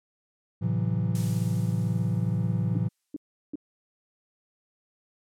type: chord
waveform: triangle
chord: F# half-diminished seventh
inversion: first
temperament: just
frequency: 111 / 133.2 / 166.5 / 185 Hz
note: A2 / C3 / E3 / F#3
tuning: +16 / +31 / +18 / 0 cents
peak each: -25 / -30 / -27 / -30 dBFS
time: 0.61-2.89 s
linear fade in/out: 20 ms
type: noise with exponential decay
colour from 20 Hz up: blue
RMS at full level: -37 dBFS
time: 1.15-3.18 s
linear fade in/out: 1 ms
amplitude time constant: 440 ms
type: tone bursts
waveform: sine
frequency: 293.7 Hz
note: D4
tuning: in tune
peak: -30 dBFS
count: 3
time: 2.75-3.556 s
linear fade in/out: 2 ms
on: 22 ms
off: 370 ms
effects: low-pass 10000 Hz 12 dB/octave